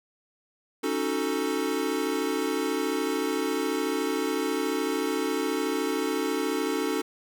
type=chord; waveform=square; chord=D# half-diminished seventh; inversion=third; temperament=equal; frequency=277.2 / 311.1 / 370 / 440 Hz; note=C#4 / D#4 / F#4 / A4; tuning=0 / 0 / 0 / 0 cents; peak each=-32 / -32 / -33 / -31 dBFS; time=0.83-7.02 s; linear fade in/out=10 ms; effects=none